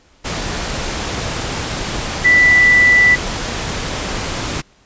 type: tone in noise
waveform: sine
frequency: 1975.5 Hz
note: B6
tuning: in tune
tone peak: -7 dBFS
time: 2.24-3.16 s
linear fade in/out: 20 ms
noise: pink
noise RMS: -22 dBFS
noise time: 0.24-4.62 s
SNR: +12 dB
effects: pink hiss -52 dBFS RMS until 4.85 s + resampled to 16000 Hz